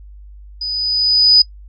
sine tone with level ramp, 4978 Hz, D#8, in tune, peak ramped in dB -20 to -4 dBFS, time 0.61-1.42 s, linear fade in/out 5 ms, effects noise-tail reverb RT60 0.1 s tail -24 dB re dry + added 50 Hz sine -35 dBFS peak until 1.68 s

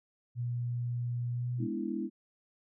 sine tone with pitch glide, 120.8 to 122.84 Hz, B2 to B2, -38 to -9 cents, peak -31 dBFS, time 0.35-1.68 s, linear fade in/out 50 ms, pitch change +29 cents, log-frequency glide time 1.31-1.5 s
sine chord, E dominant seventh, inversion first, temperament equal, 207.7 / 246.9 / 293.7 / 329.6 Hz, G#3 / B3 / D4 / E4, 0 / 0 / 0 / 0 cents, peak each -37 / -38 / -40 / -36 dBFS, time 1.58-2.1 s, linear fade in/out 50 ms
effects none

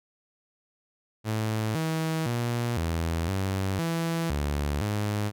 sawtooth tone with pitch steps, 109.3 / 160.3 / 119.2 / 82.7 / 96.2 / 165.9 / 72.6 / 104.2 Hz, A2 / E3 / A#2 / E2 / G2 / E3 / D2 / G#2, -11 / -48 / +39 / +6 / -32 / +11 / -19 / +6 cents, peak -22 dBFS, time 1.24-5.32 s, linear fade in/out 50 ms, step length 510 ms, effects none

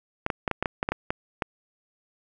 clicks, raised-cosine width 0.5 ms, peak -10 dBFS, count 11, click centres 0.264 / 0.302 / 0.478 / 0.513 / 0.626 / 0.658 / 0.829 / 0.889 / 0.92 / 1.105 / 1.422 s, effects none

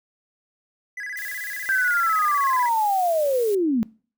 triangle tone with vibrato, 1823 Hz, A#6, 39 cents flat, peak -28 dBFS, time 0.97-2.69 s, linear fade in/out 5 ms, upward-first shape square, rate 16 Hz, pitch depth 160 cents each way
blue noise, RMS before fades -38 dBFS, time 1.17-3.55 s, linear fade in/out 2 ms
sine linear sweep, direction down, 1581 to 210 Hz, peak -18 dBFS, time 1.69-3.83 s, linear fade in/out 0 ms
effects noise-tail reverb RT60 0.4 s tail -23 dB re dry

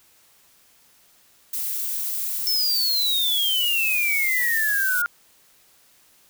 violet noise, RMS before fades -27 dBFS, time 1.53-5.02 s, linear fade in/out 5 ms
sine exponential sweep, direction down, 5360 to 1399 Hz, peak -20 dBFS, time 2.47-5.06 s, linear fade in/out 0 ms
effects white hiss -57 dBFS RMS until 6.29 s

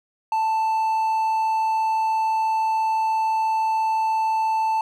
triangle tone, 883 Hz, A5, 6 cents sharp, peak -17 dBFS, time 0.32-4.81 s, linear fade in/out 2 ms, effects none

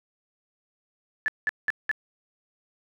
sine tone bursts, 1736 Hz, A6, 24 cents flat, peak -21 dBFS, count 4, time 1.26-1.914 s, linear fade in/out 0 ms, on 21 ms, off 190 ms, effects none

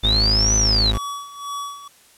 35% pulse tone, 53.2 Hz, G#1, 42 cents sharp, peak -17 dBFS, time 0.03-0.98 s, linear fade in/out 10 ms
sine linear two-way sweep, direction up then down, 3520 to 6100 to 3749 Hz, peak -16 dBFS, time 0.03-0.92 s, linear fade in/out 20 ms, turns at 0.56 s
square tone with tremolo, 1137 Hz, C#6, 44 cents sharp, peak -26 dBFS, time 0.94-1.88 s, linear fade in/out 5 ms, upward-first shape sine, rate 2 Hz, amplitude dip 75%
effects white hiss -52 dBFS RMS until 2.17 s + low-pass 12000 Hz 12 dB/octave

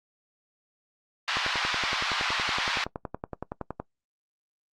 pink band-pass noise, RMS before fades -29 dBFS, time 1.28-2.84 s, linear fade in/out 0 ms, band 940 to 4600 Hz, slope 24 dB/octave
click train, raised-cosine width 1 ms, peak -18 dBFS, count 27, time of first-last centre 1.37-3.8 s, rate 10.7 Hz
effects noise-tail reverb RT60 0.1 s tail -21 dB re dry + Opus 48 kbps

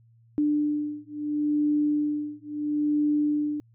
sine beating tone pair, 296.5 / 297.24 Hz, D4 / D4, +17 / +21 cents, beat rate 0.74 Hz, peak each -26 dBFS, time 0.38-3.6 s, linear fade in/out 0 ms, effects added 115 Hz sine -55 dBFS peak until 3.74 s

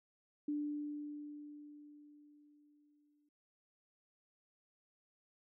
sine tone with exponential decay, 294.9 Hz, D4, 7 cents sharp, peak -34 dBFS, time 0.48-3.29 s, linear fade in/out 5 ms, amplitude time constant 610 ms, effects none

